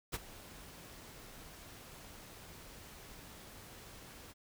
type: noise with ADSR envelope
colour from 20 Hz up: pink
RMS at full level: -36 dBFS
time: 0.12-4.34 s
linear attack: 24 ms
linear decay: 30 ms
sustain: -17 dB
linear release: 36 ms
effects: none